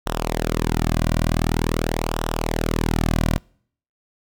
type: tone with flanger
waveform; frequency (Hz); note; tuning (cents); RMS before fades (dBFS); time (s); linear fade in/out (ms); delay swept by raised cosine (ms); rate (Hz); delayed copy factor
sawtooth; 40.14; E1; -45; -22; 0.06-3.38; 0; 0.44 to 2.34; 0.46; -0.65
effects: noise-tail reverb RT60 0.6 s tail -26 dB re dry